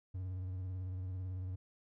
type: tone with vibrato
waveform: triangle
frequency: 92.5 Hz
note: F#2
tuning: in tune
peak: -36 dBFS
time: 0.14-1.56 s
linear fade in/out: 10 ms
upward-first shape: sine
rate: 18 Hz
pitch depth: 46 cents each way
effects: none